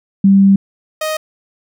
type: tone pair in turn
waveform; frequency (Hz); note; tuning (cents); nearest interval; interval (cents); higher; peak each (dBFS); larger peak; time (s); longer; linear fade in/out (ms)
sine / sawtooth; 196 / 623.5; G3 / D#5; 0 / +3; octave + minor sixth; 2003; second; -5 / -13; first; 0.24-0.56 / 1.01-1.17; first; 5
effects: none